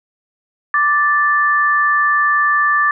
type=tone pair together; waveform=sine; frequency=1174.7 / 1760 Hz; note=D6 / A6; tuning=0 / 0 cents; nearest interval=perfect fifth; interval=700 cents; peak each=-14 / -14 dBFS; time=0.74-2.91 s; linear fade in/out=2 ms; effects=none